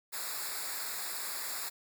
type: noise with comb filter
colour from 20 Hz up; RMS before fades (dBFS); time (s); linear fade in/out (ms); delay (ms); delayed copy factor
white; -38; 0.12-1.7; 20; 0.33; -0.85
effects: none